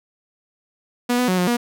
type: tone with pitch steps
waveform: sawtooth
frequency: 243.7 / 248.7 / 184 / 179.3 / 239.7 Hz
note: B3 / B3 / F#3 / F3 / A#3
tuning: -23 / +12 / -9 / +46 / +48 cents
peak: -13 dBFS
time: 1.09-1.57 s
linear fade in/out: 10 ms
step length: 96 ms
effects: none